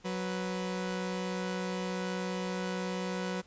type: tone pair together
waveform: sawtooth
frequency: 185 / 493.9 Hz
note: F#3 / B4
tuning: 0 / 0 cents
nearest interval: octave + perfect fourth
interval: 1700 cents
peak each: -30 / -34 dBFS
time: 0.04-3.42 s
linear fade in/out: 20 ms
effects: pink hiss -61 dBFS RMS until 3.46 s + resampled to 16000 Hz